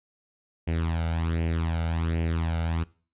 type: tone with flanger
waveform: sawtooth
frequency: 82.41 Hz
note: E2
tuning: in tune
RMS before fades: -27 dBFS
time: 0.67-2.84 s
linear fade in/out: 10 ms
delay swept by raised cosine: 0.4 to 1.4 ms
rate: 1.3 Hz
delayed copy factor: +0.7
effects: noise-tail reverb RT60 0.4 s tail -21 dB re dry + resampled to 8000 Hz